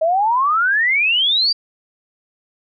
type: exponential sweep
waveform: sine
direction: up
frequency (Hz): 622.3 to 4787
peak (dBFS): -13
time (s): 0.01-1.53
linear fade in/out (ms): 10
effects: none